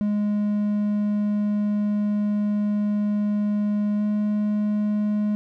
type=tone with pitch glide; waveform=triangle; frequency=207.7 to 209.4 Hz; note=G#3 to G#3; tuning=0 to +15 cents; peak=-18 dBFS; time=0.01-5.35 s; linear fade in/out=0 ms; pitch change=+15 cents; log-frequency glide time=3.97-4.02 s; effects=none